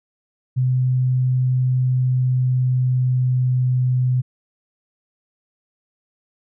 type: tone with pitch glide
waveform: sine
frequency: 127.7 to 126.67 Hz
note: C3 to B2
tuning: -42 to +44 cents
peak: -15 dBFS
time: 0.56-4.22 s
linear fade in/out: 20 ms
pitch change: -14 cents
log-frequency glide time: 1.76-3.76 s
effects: none